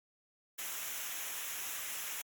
white noise with comb filter, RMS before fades -40 dBFS, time 0.58-2.22 s, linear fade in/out 10 ms, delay 0.22 ms, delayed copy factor -0.7, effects MP3 96 kbps

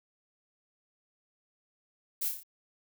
violet noise with echo, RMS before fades -32 dBFS, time 2.21-2.29 s, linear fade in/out 10 ms, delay 29 ms, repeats 5, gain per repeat -4 dB, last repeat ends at 2.435 s, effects none

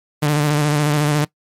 sawtooth tone with vibrato, 148.5 Hz, D3, 20 cents sharp, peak -10 dBFS, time 0.22-1.25 s, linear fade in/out 10 ms, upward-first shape square, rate 14 Hz, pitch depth 32 cents each way, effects noise-tail reverb RT60 0.1 s tail -20 dB re dry + MP3 64 kbps

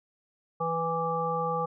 harmonic tone with a mistuned harmonic, 164.81 Hz, E3, in tune, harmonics 1 / 3 / 5 / 7, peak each -35 / -31 / -32 / -31 dBFS, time 0.6-1.66 s, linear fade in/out 10 ms, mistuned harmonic 7, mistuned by +24 cents, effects none

